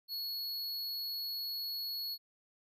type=tone; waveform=square; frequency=4358 Hz; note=C#8; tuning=30 cents flat; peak=-37 dBFS; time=0.08-2.18 s; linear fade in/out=50 ms; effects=none